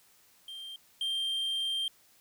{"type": "tone pair in turn", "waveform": "triangle", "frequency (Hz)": [3171, 3171], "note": ["G7", "G7"], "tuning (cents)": [19, 19], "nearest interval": "unison", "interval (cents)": 0, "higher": "neither", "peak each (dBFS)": [-39, -28], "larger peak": "second", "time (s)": [[0.48, 0.76], [1.01, 1.88]], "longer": "second", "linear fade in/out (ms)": 2, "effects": ["white hiss -63 dBFS RMS until 2.2 s"]}